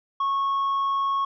triangle tone with tanh clipping, 1100 Hz, C#6, 14 cents flat, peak -22 dBFS, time 0.2-1.25 s, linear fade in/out 5 ms, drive 7 dB, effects none

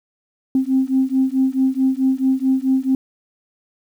sine beating tone pair, 261.4 / 266 Hz, C4 / C4, -1 / +29 cents, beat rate 4.6 Hz, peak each -17 dBFS, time 0.55-2.95 s, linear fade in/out 2 ms, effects tanh soft clip ceiling -7 dBFS + 8-bit

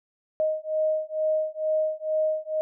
sine beating tone pair, 622.3 / 624.5 Hz, D#5 / D#5, 0 / +6 cents, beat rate 2.2 Hz, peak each -26 / -26 dBFS, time 0.4-2.61 s, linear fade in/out 0 ms, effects none

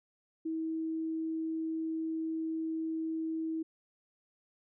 sine tone, 321.7 Hz, E4, 42 cents flat, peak -32 dBFS, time 0.45-3.63 s, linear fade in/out 10 ms, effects none

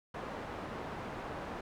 white low-pass noise, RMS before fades -42 dBFS, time 0.14-1.61 s, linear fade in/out 5 ms, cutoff 1000 Hz, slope 12 dB/octave, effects none

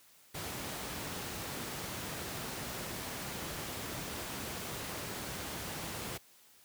pink noise, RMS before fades -40 dBFS, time 0.34-6.18 s, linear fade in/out 10 ms, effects white hiss -62 dBFS RMS until 6.64 s + high-pass 80 Hz 12 dB/octave

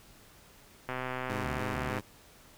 click train, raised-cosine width 0.5 ms, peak -20 dBFS, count 141, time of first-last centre 0.89-1.984 s, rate 128 Hz
15% pulse tone with vibrato, 87.3 Hz, F2, in tune, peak -29 dBFS, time 1.29-2.01 s, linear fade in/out 10 ms, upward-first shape square, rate 3.3 Hz, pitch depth 290 cents each way
effects pink hiss -57 dBFS RMS until 2.57 s

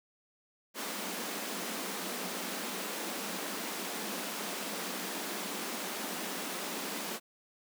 pink high-pass noise, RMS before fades -38 dBFS, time 0.74-7.2 s, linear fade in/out 50 ms, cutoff 180 Hz, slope 96 dB/octave, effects none

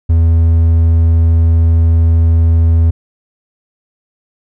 triangle tone, 82.41 Hz, E2, in tune, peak -4 dBFS, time 0.09-2.91 s, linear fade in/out 10 ms, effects none

